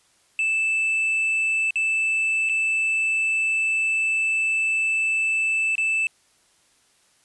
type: tone with dropouts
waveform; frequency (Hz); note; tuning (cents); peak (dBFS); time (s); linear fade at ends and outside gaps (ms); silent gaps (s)
triangle; 2637; E7; 0; -18; 0.39-6.07; 1; 1.707-1.757 / 2.49-2.495 / 5.754-5.78
effects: white hiss -61 dBFS RMS until 7.24 s + resampled to 24000 Hz